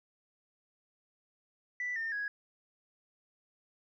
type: tone with pitch steps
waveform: sine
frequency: 1975.5 / 1811.5 / 1661.2 Hz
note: B6 / A6 / G#6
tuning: 0 / +50 / 0 cents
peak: -32 dBFS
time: 1.8-2.28 s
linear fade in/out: 2 ms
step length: 160 ms
effects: tanh soft clip ceiling -29 dBFS